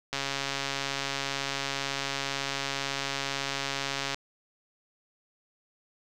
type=click train; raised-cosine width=0.2 ms; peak=-13 dBFS; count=555; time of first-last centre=0.13-4.144 s; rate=138 Hz; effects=none